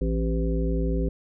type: harmonic tone with a mistuned harmonic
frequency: 56 Hz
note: A1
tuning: 31 cents sharp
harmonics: 1 / 3 / 5 / 7 / 9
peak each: -24 / -29 / -31 / -32 / -34 dBFS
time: 0.01-1.09 s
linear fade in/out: 5 ms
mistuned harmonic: 5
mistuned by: -71 cents
effects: none